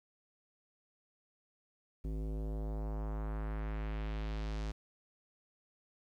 square tone with low-pass filter sweep, 53.1 Hz, G#1, 39 cents sharp, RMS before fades -38 dBFS, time 2.04-4.72 s, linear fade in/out 10 ms, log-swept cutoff 330 to 6000 Hz, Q 1.3, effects 11-bit

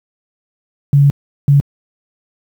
sine tone bursts at uneven times, 141.5 Hz, C#3, 36 cents sharp, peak -5 dBFS, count 2, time 0.93-1.1 / 1.48-1.6 s, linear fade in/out 0 ms, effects high-pass 80 Hz 12 dB/octave + 7-bit

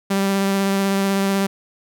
sawtooth tone with vibrato, 196 Hz, G3, in tune, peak -13 dBFS, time 0.1-1.47 s, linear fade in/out 10 ms, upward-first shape sine, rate 16 Hz, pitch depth 12 cents each way, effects none

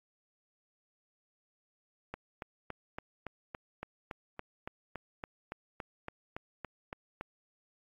click train, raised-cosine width 0.5 ms, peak -24 dBFS, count 19, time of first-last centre 2.14-7.21 s, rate 3.55 Hz, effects AAC 64 kbps

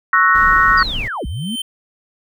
sine chord, F# dominant seventh, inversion second, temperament equal, 1108.7 / 1318.5 / 1480 / 1864.7 Hz, C#6 / E6 / F#6 / A#6, 0 / 0 / 0 / 0 cents, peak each -15 dBFS, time 0.13-0.83 s, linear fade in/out 2 ms
brown noise, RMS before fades -25 dBFS, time 0.35-1.08 s, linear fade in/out 2 ms
sine linear two-way sweep, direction down then up, 4935 to 49.46 to 248.2 Hz, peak -21 dBFS, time 0.77-1.56 s, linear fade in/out 10 ms, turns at 1.26 s
square tone with exponential growth, 3097 Hz, G7, 22 cents flat, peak -20 dBFS, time 0.97-1.62 s, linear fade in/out 5 ms, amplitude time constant 140 ms
effects none

